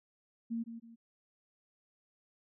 sine tone with echo, 230.2 Hz, A#3, 22 cents flat, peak -33 dBFS, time 0.5-0.64 s, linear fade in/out 20 ms, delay 160 ms, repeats 2, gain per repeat -9 dB, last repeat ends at 0.96 s, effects none

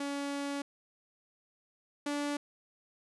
sawtooth tone pair in turn, 282.4 / 289.8 Hz, C#4 / D4, +32 / -23 cents, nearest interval unison, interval 45 cents, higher second, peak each -30 / -28 dBFS, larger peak second, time 0-0.62 / 2.06-2.37 s, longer first, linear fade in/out 5 ms, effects resampled to 24000 Hz

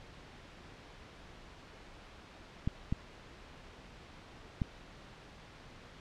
clicks, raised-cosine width 5 ms, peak -19 dBFS, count 3, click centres 2.675 / 2.925 / 4.618 s, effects pink hiss -53 dBFS RMS until 6 s + low-pass 4000 Hz 12 dB/octave

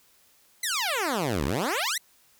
10% pulse exponential two-way sweep, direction down then up, 2093 to 63.3 to 2093 Hz, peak -17 dBFS, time 0.63-1.98 s, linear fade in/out 5 ms, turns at 1.45 s, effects white hiss -61 dBFS RMS until 2.39 s

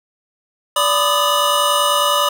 square tone cluster, 581 / 1004 / 1203 / 1253 / 2924 Hz, D5 / B5 / D6 / D#6 / F#7, -19 / +28 / +41 / +12 / -21 cents, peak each -21 dBFS, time 0.76-2.29 s, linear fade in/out 5 ms, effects none

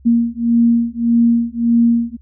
sine beating tone pair, 233.1 / 234.8 Hz, A#3 / A#3, 0 / +13 cents, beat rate 1.7 Hz, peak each -14 dBFS, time 0.05-2.17 s, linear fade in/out 20 ms, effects added 67 Hz sine -42 dBFS peak until 2.21 s

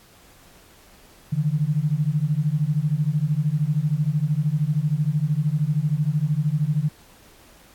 sine beating tone pair, 144 / 157 Hz, D3 / D#3, -34 / +16 cents, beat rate 13 Hz, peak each -22 dBFS, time 1.32-6.89 s, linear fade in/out 10 ms, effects pink hiss -52 dBFS RMS until 7.74 s + AAC 64 kbps

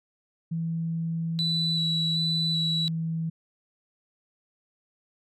sine tone with pitch glide, 164.8 to 163 Hz, E3 to E3, 0 to -19 cents, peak -26 dBFS, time 0.51-3.3 s, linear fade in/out 10 ms, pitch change -19 cents, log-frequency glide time 1.36-2.16 s
sine tone with vibrato, 3951 Hz, B7, in tune, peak -24 dBFS, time 1.39-2.88 s, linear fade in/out 0 ms, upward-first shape square, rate 1.3 Hz, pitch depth 12 cents each way
effects tanh soft clip ceiling -17 dBFS

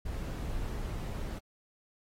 brown noise, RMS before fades -36 dBFS, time 0.05-1.39 s, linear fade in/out 10 ms, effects AAC 48 kbps

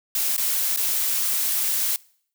blue noise with dropouts, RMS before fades -23 dBFS, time 0.15-1.96 s, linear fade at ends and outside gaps 1 ms, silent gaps 0.365-0.379 / 0.762-0.773 s, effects noise-tail reverb RT60 0.6 s tail -24 dB re dry

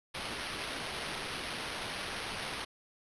blue noise with sample-and-hold, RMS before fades -39 dBFS, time 0.14-2.65 s, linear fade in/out 10 ms, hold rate 7350 Hz, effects resampled to 24000 Hz

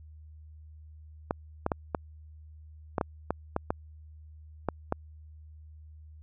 clicks, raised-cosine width 1 ms, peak -13 dBFS, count 11, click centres 1.309 / 1.664 / 1.718 / 1.948 / 2.982 / 3.012 / 3.306 / 3.564 / 3.705 / 4.687 / 4.924 s, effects added 77 Hz sine -47 dBFS peak until 6.22 s

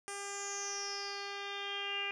10% pulse tone with low-pass filter sweep, 400.5 Hz, G4, 37 cents sharp, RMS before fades -40 dBFS, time 0.08-2.11 s, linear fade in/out 0 ms, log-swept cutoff 8600 to 2600 Hz, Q 9.5, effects none

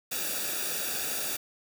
white noise with comb filter, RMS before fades -32 dBFS, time 0.11-1.37 s, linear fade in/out 10 ms, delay 0.96 ms, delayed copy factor -0.7, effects none

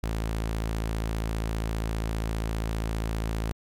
sawtooth tone, 55 Hz, A1, in tune, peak -23 dBFS, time 0.03-3.52 s, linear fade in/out 5 ms, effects MP3 96 kbps

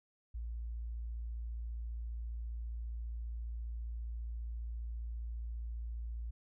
sine tone, 57.4 Hz, A#1, 26 cents flat, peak -38 dBFS, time 0.34-6.31 s, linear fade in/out 10 ms, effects none

